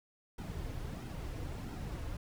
brown noise with flanger, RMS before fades -41 dBFS, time 0.38-2.17 s, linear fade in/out 5 ms, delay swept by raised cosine 1.7 to 5.2 ms, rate 1.5 Hz, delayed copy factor -0.65, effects none

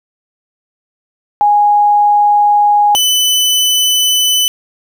sine / sawtooth tone pair in turn, 827 / 3004 Hz, G#5 / F#7, -8 / +26 cents, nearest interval octave + minor seventh, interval 2234 cents, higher second, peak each -6 dBFS, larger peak neither, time 1.41-2.95 / 2.95-4.48 s, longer first, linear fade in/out 0 ms, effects 8-bit

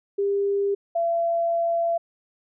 sine tone pair in turn, 400 / 676.4 Hz, G4 / E5, +35 / +44 cents, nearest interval major sixth, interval 909 cents, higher second, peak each -20 dBFS, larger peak neither, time 0.18-0.75 / 0.95-1.98 s, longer second, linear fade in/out 10 ms, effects none

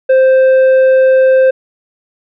sine tone with tanh clipping, 523.3 Hz, C5, in tune, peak -6 dBFS, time 0.09-1.51 s, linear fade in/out 10 ms, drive 6 dB, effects none

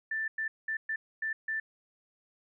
sine tone bursts at uneven times, 1770 Hz, A6, 10 cents sharp, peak -30 dBFS, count 6, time 0.11-0.28 / 0.38-0.48 / 0.68-0.77 / 0.89-0.96 / 1.22-1.33 / 1.48-1.6 s, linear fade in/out 5 ms, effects none

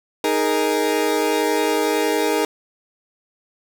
30% pulse chord, D# suspended fourth, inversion none, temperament equal, 311.1 / 415.3 / 466.2 Hz, D#4 / G#4 / A#4, 0 / 0 / 0 cents, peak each -20 / -19 / -19 dBFS, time 0.24-2.45 s, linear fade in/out 2 ms, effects none

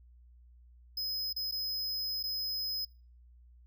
square tone with dropouts, 5070 Hz, D#8, 32 cents sharp, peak -33 dBFS, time 0.97-2.85 s, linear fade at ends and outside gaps 5 ms, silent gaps 1.329-1.363 / 1.513-1.522 / 2.229-2.237 s, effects noise-tail reverb RT60 0.4 s tail -24 dB re dry + added 60 Hz sine -55 dBFS peak until 3.66 s

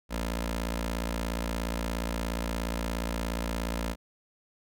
15% pulse tone with notch filter, 57 Hz, A#1, 38 cents flat, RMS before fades -32 dBFS, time 0.09-3.96 s, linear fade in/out 50 ms, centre 120 Hz, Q 0.75, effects none

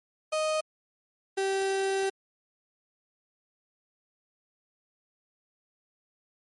35% pulse tone pair in turn, 622.3 / 387.9 Hz, D#5 / G4, 0 / -18 cents, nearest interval minor sixth, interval 818 cents, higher first, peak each -24 dBFS, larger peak neither, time 0.32-0.61 / 1.37-2.1 s, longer second, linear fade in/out 10 ms, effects MP3 48 kbps

